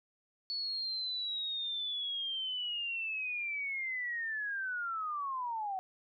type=linear sweep; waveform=sine; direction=down; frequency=4435 to 740 Hz; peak=-34 dBFS; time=0.5-5.79 s; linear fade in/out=0 ms; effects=none